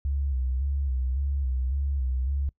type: tone with vibrato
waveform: sine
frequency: 66.7 Hz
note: C2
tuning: 34 cents sharp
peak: -24 dBFS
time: 0.05-2.49 s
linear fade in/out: 0 ms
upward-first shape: square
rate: 1.8 Hz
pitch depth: 72 cents each way
effects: noise-tail reverb RT60 0.1 s tail -23 dB re dry